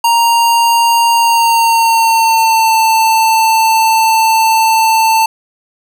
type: tone with pitch glide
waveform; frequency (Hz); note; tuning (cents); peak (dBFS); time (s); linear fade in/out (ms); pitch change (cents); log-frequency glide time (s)
square; 932.3 to 890.7; A#5 to A5; 0 to +21; -8; 0.04-5.26; 5; -79; 1.12-2.78
effects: none